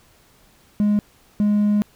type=tone pair in turn; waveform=triangle; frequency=207.7 / 207.7 Hz; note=G#3 / G#3; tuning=0 / 0 cents; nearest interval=unison; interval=0 cents; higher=neither; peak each=-12 dBFS; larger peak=neither; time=0.8-0.99 / 1.4-1.82 s; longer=second; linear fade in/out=0 ms; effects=tanh soft clip ceiling -9 dBFS + pink hiss -55 dBFS RMS until 1.95 s